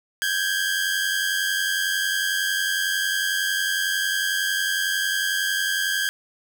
sawtooth tone pair together, 1568 / 1659 Hz, G6 / G#6, 0 / -2 cents, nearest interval minor second, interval 98 cents, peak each -21 dBFS, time 0.22-6.09 s, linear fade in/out 0 ms, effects none

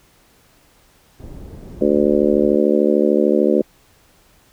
pink low-pass noise, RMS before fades -35 dBFS, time 1.19-2.57 s, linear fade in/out 20 ms, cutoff 380 Hz, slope 12 dB/octave
harmonic tone, 73.42 Hz, D2, in tune, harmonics 3 / 4 / 5 / 6 / 7 / 8, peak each -19 / -19 / -17 / -22 / -19 / -23 dBFS, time 1.81-3.62 s, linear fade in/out 5 ms
effects pink hiss -54 dBFS RMS until 4.52 s

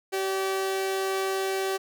sawtooth tone pair together, 384.6 / 576.2 Hz, G4 / D5, -33 / -33 cents, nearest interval perfect fifth, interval 700 cents, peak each -22 / -34 dBFS, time 0.12-1.78 s, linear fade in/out 20 ms, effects none

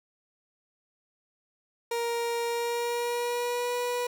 30% pulse tone with pitch glide, 469.3 to 488.1 Hz, A#4 to B4, +12 to -20 cents, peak -25 dBFS, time 1.91-4.07 s, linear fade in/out 5 ms, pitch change +68 cents, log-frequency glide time 2.47-3.75 s, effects none

